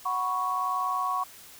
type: chord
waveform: sine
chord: F# suspended fourth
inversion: none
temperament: equal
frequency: 740 / 987.8 / 1108.7 Hz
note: F#5 / B5 / C#6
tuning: 0 / 0 / 0 cents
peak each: -33 / -33 / -27 dBFS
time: 0.05-1.24 s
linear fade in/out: 10 ms
effects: white hiss -49 dBFS RMS until 1.59 s